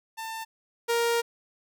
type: tone pair in turn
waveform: sawtooth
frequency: 894 / 468.1 Hz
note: A5 / A#4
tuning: +27 / +7 cents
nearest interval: major seventh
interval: 1120 cents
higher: first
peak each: -30 / -19 dBFS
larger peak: second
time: 0.17-0.45 / 0.88-1.22 s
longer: second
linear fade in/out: 20 ms
effects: none